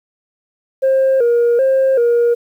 sine tone with vibrato, 502 Hz, B4, 28 cents sharp, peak -8 dBFS, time 0.82-2.35 s, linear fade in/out 20 ms, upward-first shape square, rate 1.3 Hz, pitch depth 100 cents each way, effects tanh soft clip ceiling -8 dBFS + 8-bit

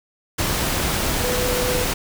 sine tone in noise, 497.4 Hz, B4, 12 cents sharp, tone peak -23 dBFS, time 1.23-1.85 s, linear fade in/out 10 ms, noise pink, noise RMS -22 dBFS, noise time 0.38-1.94 s, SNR -4 dB, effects none

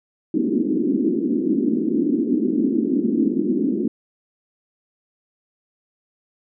pink band-pass noise, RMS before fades -20 dBFS, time 0.34-3.88 s, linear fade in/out 5 ms, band 220 to 350 Hz, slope 48 dB/octave, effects none

